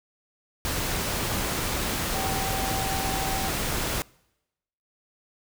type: tone in noise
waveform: sine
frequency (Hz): 772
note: G5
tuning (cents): -27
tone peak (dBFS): -31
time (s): 2.15-3.49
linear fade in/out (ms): 0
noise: pink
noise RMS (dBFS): -28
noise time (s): 0.65-4.02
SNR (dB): -6
effects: noise-tail reverb RT60 0.9 s tail -25 dB re dry